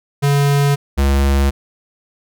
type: tone pair in turn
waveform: square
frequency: 141.9 / 69.05 Hz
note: C#3 / C#2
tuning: +41 / -6 cents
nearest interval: octave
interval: 1247 cents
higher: first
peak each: -12 dBFS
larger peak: neither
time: 0.22-0.76 / 0.97-1.51 s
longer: neither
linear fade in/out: 20 ms
effects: none